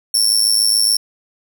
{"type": "tone with amplitude modulation", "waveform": "25% pulse", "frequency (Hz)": 5440, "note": "F8", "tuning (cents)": -46, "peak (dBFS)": -4, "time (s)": [0.14, 0.97], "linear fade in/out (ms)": 5, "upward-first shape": "sine", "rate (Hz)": 107, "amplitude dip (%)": 75, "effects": []}